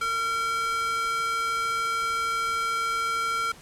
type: tone with high-pass filter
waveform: square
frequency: 456.6 Hz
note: A#4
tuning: 36 cents flat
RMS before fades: -27 dBFS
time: 0.01-3.52 s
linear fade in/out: 5 ms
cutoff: 1400 Hz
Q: 2.8
effects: pink hiss -49 dBFS RMS until 3.61 s + low-pass 11000 Hz 12 dB/octave